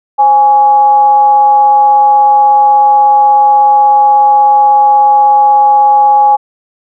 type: tone with frequency modulation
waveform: sine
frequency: 830.6 Hz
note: G#5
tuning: in tune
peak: -3 dBFS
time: 0.18-6.37 s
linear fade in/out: 20 ms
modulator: 303 Hz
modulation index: 0.23
effects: none